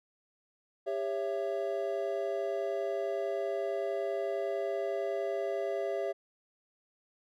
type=chord; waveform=triangle; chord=C# diminished; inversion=second; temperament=just; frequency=399.1 / 554.4 / 665.2 Hz; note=G4 / C#5 / E5; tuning=+31 / 0 / +16 cents; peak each=-33 / -34 / -33 dBFS; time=0.86-6.13 s; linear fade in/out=20 ms; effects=none